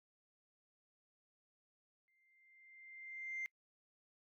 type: tone with exponential growth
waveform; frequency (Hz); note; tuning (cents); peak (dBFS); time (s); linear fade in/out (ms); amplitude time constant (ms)
sine; 2093; C7; 0; -37; 2.08-3.46; 0; 300
effects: noise-tail reverb RT60 0.1 s tail -26 dB re dry + tanh soft clip ceiling -36 dBFS